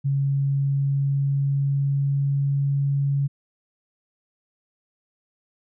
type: tone with pitch glide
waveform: sine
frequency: 138.59 to 139.96 Hz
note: C#3 to C#3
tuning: 0 to +17 cents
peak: -19 dBFS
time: 0.04-3.28 s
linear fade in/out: 20 ms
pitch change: +17 cents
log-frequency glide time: 0.17-2.84 s
effects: none